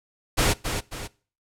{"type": "noise with echo", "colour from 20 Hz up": "pink", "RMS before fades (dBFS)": -20, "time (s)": [0.37, 0.54], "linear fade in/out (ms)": 20, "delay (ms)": 270, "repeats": 2, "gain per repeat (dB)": -7, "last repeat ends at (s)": 1.08, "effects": ["noise-tail reverb RT60 0.4 s tail -22 dB re dry", "low-pass 11000 Hz 12 dB/octave"]}